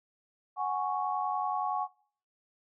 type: chord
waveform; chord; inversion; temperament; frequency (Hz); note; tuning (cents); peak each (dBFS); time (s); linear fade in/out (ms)
sine; F# suspended second; none; equal; 740 / 830.6 / 1108.7; F#5 / G#5 / C#6; 0 / 0 / 0; -33; 0.56-1.88; 50
effects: noise-tail reverb RT60 0.5 s tail -22 dB re dry